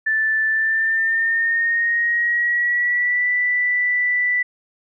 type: tone with pitch glide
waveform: sine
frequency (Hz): 1760 to 1975.5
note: A6 to B6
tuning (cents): 0 to 0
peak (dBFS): -16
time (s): 0.06-4.43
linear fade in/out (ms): 10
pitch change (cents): +200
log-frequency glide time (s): 0.48-3.28
effects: none